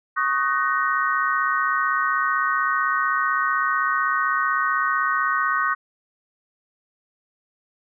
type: chord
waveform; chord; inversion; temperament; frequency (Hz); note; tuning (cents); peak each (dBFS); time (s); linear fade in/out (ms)
sine; D# minor seventh; third; equal with one note detuned; 1108.7 / 1244.5 / 1506.7 / 1864.7; C#6 / D#6 / F#6 / A#6; 0 / 0 / +31 / 0; -24 / -24 / -24 / -27; 0.16-5.75; 20
effects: none